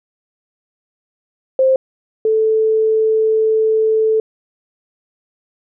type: tone pair in turn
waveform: sine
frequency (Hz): 526 / 439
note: C5 / A4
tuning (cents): +9 / -4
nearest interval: minor third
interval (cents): 313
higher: first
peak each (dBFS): -9 / -11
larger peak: first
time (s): 1.59-1.76 / 2.25-4.2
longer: second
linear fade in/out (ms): 2
effects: none